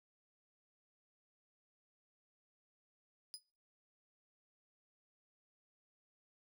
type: tone with exponential decay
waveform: 30% pulse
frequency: 4978 Hz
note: D#8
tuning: in tune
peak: -38 dBFS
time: 3.34-3.43 s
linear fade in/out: 0 ms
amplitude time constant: 19 ms
effects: noise-tail reverb RT60 0.4 s tail -24 dB re dry